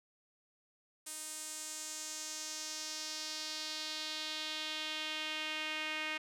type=tone with band-pass filter sweep; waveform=sawtooth; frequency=310 Hz; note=D#4; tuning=6 cents flat; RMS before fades=-41 dBFS; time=1.06-6.18 s; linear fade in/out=10 ms; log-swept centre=8900 to 2400 Hz; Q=2.3; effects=none